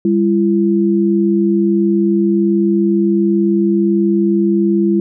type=tone pair together; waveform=sine; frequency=199.8 / 338.4 Hz; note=G3 / E4; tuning=+33 / +45 cents; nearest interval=major sixth; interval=912 cents; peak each=-13 dBFS; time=0.05-5 s; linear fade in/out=2 ms; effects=none